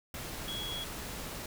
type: tone in noise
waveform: sine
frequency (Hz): 3335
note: G#7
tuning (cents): +7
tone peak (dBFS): -37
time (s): 0.48-0.84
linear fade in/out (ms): 2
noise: pink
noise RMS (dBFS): -41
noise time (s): 0.14-1.46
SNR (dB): +1
effects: none